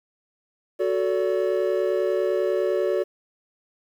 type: chord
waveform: triangle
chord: D major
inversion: first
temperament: equal with one note detuned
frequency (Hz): 370 / 440 / 572.6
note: F#4 / A4 / D5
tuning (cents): 0 / 0 / -44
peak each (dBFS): -22 / -24 / -23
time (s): 0.79-3.04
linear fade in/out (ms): 20
effects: 9-bit